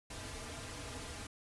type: noise with comb filter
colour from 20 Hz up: pink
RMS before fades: -45 dBFS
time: 0.1-1.27 s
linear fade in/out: 5 ms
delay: 5.4 ms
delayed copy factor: -0.85
effects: resampled to 24000 Hz